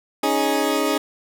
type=chord; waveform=20% pulse; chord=C# suspended second; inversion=none; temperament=equal; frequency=277.2 / 311.1 / 415.3 Hz; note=C#4 / D#4 / G#4; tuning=0 / 0 / 0 cents; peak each=-18 dBFS; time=0.23-0.98 s; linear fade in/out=5 ms; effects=none